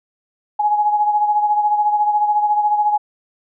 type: beating tone pair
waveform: sine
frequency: 836 / 850 Hz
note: G#5 / G#5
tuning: +11 / +40 cents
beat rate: 14 Hz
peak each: -14 / -22 dBFS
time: 0.59-2.98 s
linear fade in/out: 10 ms
effects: none